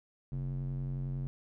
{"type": "tone with band-pass filter", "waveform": "square", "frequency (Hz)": 45.53, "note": "F#1", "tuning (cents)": -27, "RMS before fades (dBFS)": -36, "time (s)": [0.32, 1.27], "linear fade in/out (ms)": 0, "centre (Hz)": 140, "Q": 2.4, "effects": []}